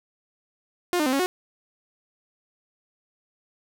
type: tone with pitch steps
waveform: sawtooth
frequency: 354.6 / 303.1 / 258.3 / 275.6 / 365.1 Hz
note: F4 / D#4 / C4 / C#4 / F#4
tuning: +26 / -45 / -22 / -10 / -23 cents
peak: -17 dBFS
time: 0.93-1.26 s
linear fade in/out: 0 ms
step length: 66 ms
effects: none